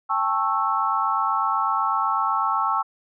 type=chord; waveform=sine; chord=A dominant seventh; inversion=third; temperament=just; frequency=792 / 880 / 1100 / 1320 Hz; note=G5 / A5 / C#6 / E6; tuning=+18 / 0 / -14 / +2 cents; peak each=-28 / -26 / -24 / -24 dBFS; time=0.09-2.83 s; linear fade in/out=20 ms; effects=none